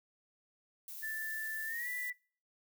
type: noise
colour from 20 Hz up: violet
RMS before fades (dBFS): -46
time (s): 0.88-2.1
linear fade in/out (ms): 2
type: tone with pitch glide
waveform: sine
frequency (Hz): 1760 to 1975.5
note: A6 to B6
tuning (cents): 0 to 0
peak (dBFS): -37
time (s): 1.02-2.13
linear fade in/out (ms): 20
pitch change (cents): +200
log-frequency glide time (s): 1.65-1.89
effects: noise-tail reverb RT60 0.5 s tail -25 dB re dry